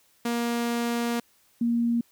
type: tone pair in turn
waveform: sawtooth / sine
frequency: 236.1 / 235 Hz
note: A#3 / A#3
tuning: +22 / +14 cents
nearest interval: unison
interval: 8 cents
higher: first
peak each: -21 dBFS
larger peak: neither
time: 0.25-1.2 / 1.61-2.01 s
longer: first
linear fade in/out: 5 ms
effects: white hiss -63 dBFS RMS until 2.11 s